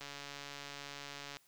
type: click train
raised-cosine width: 0.2 ms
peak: -28 dBFS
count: 194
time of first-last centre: 0.01-1.369 s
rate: 142 Hz
effects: white hiss -69 dBFS RMS until 1.47 s

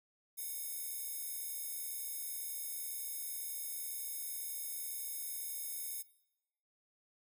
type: tone with high-pass filter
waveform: square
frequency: 737 Hz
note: F#5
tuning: 7 cents flat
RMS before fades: -42 dBFS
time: 0.37-6.03 s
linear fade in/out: 20 ms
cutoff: 11000 Hz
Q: 0.96
effects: noise-tail reverb RT60 0.8 s tail -18 dB re dry

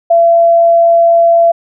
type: tone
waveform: sine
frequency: 676 Hz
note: E5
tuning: 43 cents sharp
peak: -4 dBFS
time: 0.1-1.52 s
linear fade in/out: 10 ms
effects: none

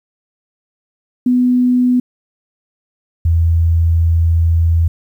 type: tone pair in turn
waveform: sine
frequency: 248.8 / 83.03 Hz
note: B3 / E2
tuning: +13 / +13 cents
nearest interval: octave + perfect fifth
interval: 1900 cents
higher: first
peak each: -9 dBFS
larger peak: neither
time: 1.26-2 / 3.25-4.88 s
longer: second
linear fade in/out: 5 ms
effects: 8-bit

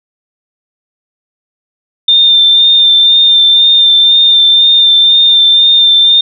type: tone with vibrato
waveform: sine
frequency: 3599 Hz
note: A7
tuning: 38 cents sharp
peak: -3 dBFS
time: 2.08-6.21 s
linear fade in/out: 5 ms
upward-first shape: sine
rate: 2 Hz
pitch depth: 20 cents each way
effects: none

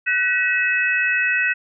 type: tone cluster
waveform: sine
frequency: 1501 / 1921 / 2581 Hz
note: F#6 / B6 / E7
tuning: +24 / -48 / -37 cents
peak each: -21 dBFS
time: 0.06-1.54 s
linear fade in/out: 20 ms
effects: none

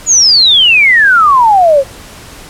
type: exponential sweep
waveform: sine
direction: down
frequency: 7000 to 522 Hz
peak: -3 dBFS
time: 0.06-1.84 s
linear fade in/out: 50 ms
effects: pink hiss -32 dBFS RMS until 2.49 s + low-pass 12000 Hz 12 dB/octave

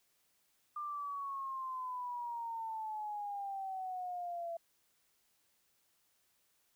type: exponential sweep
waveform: sine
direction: down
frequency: 1200 to 670 Hz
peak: -38 dBFS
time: 0.76-4.57 s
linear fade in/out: 5 ms
effects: white hiss -75 dBFS RMS until 6.75 s

